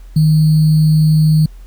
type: tone with sample-and-hold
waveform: sine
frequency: 155.5 Hz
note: D#3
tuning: 1 cent flat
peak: -7 dBFS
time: 0.16-1.46 s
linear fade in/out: 5 ms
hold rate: 4410 Hz
effects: added 42 Hz sine -32 dBFS peak until 1.66 s + pink hiss -52 dBFS RMS until 1.66 s